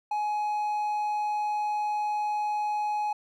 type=tone; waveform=triangle; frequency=840 Hz; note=G#5; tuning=19 cents sharp; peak=-24 dBFS; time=0.11-3.13 s; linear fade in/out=5 ms; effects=none